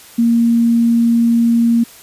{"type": "tone", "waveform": "sine", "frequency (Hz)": 233.1, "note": "A#3", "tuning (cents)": 0, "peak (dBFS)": -9, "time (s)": [0.18, 1.84], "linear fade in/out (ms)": 10, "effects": ["white hiss -40 dBFS RMS until 2.02 s", "resampled to 32000 Hz"]}